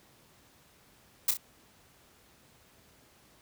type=noise with echo; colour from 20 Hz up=blue; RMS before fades=-24 dBFS; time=1.28-1.31 s; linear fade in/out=5 ms; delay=31 ms; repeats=2; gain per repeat=-7 dB; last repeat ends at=1.372 s; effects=pink hiss -61 dBFS RMS until 3.41 s + high-pass 60 Hz 12 dB/octave